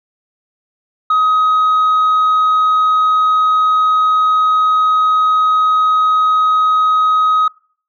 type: tone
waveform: sine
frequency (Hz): 1262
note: D#6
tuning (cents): +24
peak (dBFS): -7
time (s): 1.1-7.48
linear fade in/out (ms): 5
effects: noise-tail reverb RT60 0.5 s tail -26 dB re dry + tanh soft clip ceiling -8 dBFS